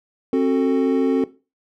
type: chord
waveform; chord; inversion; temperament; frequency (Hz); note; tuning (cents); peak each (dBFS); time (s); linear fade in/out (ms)
triangle; F# diminished; second; just; 266.4 / 370 / 444; C4 / F#4 / A4; +31 / 0 / +16; -16 / -20 / -18; 0.33-1.24; 2
effects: noise-tail reverb RT60 0.3 s tail -17 dB re dry